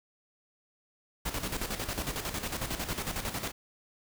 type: noise with tremolo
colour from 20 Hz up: pink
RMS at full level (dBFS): -33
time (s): 1.25-3.52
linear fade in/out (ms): 10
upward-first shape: square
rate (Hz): 11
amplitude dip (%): 60
effects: none